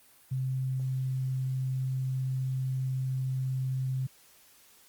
sine tone, 130.81 Hz, C3, in tune, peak -28 dBFS, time 0.31-4.07 s, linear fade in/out 10 ms, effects white hiss -59 dBFS RMS until 4.88 s + Opus 32 kbps

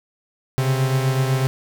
45% pulse beating tone pair, 130.81 / 138.81 Hz, C3 / C#3, 0 / +3 cents, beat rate 8 Hz, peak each -18 / -25 dBFS, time 0.58-1.47 s, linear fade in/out 0 ms, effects none

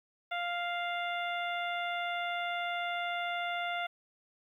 harmonic tone, 698.5 Hz, F5, in tune, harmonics 1 / 2 / 3 / 4 / 5, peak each -35 / -38 / -39 / -44 / -44 dBFS, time 0.31-3.87 s, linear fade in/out 10 ms, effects 11-bit

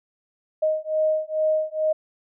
sine beating tone pair, 622.3 / 624.6 Hz, D#5 / D#5, 0 / +7 cents, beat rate 2.3 Hz, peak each -23 dBFS, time 0.62-1.93 s, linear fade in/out 10 ms, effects none

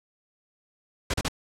pink noise bursts, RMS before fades -26 dBFS, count 3, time 1.1-1.284 s, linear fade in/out 5 ms, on 38 ms, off 35 ms, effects low-pass 8000 Hz 12 dB/octave

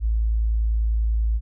sine tone, 55.1 Hz, A1, 3 cents sharp, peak -18 dBFS, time 0-1.41 s, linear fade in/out 50 ms, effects none

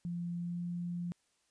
sine tone with pitch glide, 172.9 to 174.2 Hz, F3 to F3, -17 to -4 cents, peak -35 dBFS, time 0.05-1.12 s, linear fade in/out 0 ms, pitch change +13 cents, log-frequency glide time 0.37-0.61 s, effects white hiss -75 dBFS RMS until 1.5 s + resampled to 22050 Hz

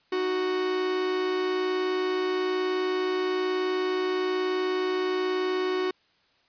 45% pulse tone pair together, 311.1 / 370 Hz, D#4 / F#4, 0 / 0 cents, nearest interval minor third, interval 300 cents, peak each -35 / -25 dBFS, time 0.12-5.91 s, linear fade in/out 5 ms, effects white hiss -65 dBFS RMS until 6.48 s + resampled to 11025 Hz

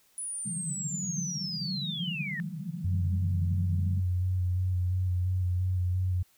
sine linear sweep, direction down, 10000 to 1777 Hz, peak -33 dBFS, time 0.18-2.4 s, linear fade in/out 0 ms
pink band-pass noise, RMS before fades -36 dBFS, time 0.45-4 s, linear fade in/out 5 ms, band 140 to 200 Hz, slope 96 dB/octave
sine tone with vibrato, 91.2 Hz, F#2, 24 cents flat, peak -25 dBFS, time 2.84-6.23 s, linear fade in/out 10 ms, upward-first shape square, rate 2.9 Hz, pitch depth 22 cents each way
effects white hiss -65 dBFS RMS until 6.37 s

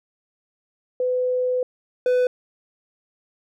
sine / triangle tone pair in turn, 503 / 499.8 Hz, B4 / B4, +32 / +21 cents, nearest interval unison, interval 11 cents, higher first, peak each -19 / -14 dBFS, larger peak second, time 1-1.63 / 2.06-2.27 s, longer first, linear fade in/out 2 ms, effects none

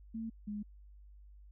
sine tone pair in turn, 224.3 / 208.2 Hz, A3 / G#3, +34 / +5 cents, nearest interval minor second, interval 129 cents, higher first, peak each -37 / -37 dBFS, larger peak neither, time 0.14-0.3 / 0.47-0.63 s, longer neither, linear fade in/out 10 ms, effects added 50 Hz sine -53 dBFS peak until 1.51 s

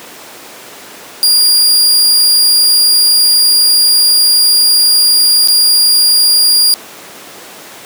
sawtooth tone with dropouts, 4816 Hz, D8, 43 cents sharp, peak -3 dBFS, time 1.23-6.74 s, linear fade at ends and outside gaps 0 ms, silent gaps 5.475-5.484 s, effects pink hiss -31 dBFS RMS until 7.85 s + high-pass 300 Hz 12 dB/octave

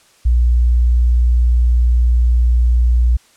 sine tone, 59.9 Hz, A#1, 48 cents sharp, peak -9 dBFS, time 0.25-3.17 s, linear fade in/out 10 ms, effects white hiss -51 dBFS RMS until 3.36 s + low-pass 9000 Hz 12 dB/octave

